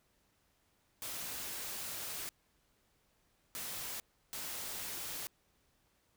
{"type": "noise bursts at uneven times", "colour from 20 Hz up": "white", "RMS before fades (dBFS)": -42, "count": 3, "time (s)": [[1.02, 2.29], [3.55, 4], [4.33, 5.27]], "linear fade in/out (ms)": 0, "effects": ["pink hiss -74 dBFS RMS until 6.16 s"]}